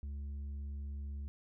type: tone with tanh clipping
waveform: sine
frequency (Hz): 71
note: C#2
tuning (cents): +42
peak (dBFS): -40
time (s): 0.03-1.28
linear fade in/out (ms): 0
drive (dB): 5
effects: none

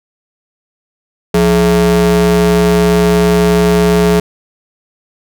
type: ring-modulated tone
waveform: square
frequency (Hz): 122.5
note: B2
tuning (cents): -14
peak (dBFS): -5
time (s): 1.34-4.2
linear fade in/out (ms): 5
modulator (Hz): 299
effects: none

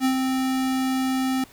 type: tone with ADSR envelope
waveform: square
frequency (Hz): 261.6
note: C4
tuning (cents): 0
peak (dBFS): -18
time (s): 0-1.44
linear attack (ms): 49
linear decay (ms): 92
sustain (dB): -4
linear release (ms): 3
effects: pink hiss -50 dBFS RMS until 1.52 s

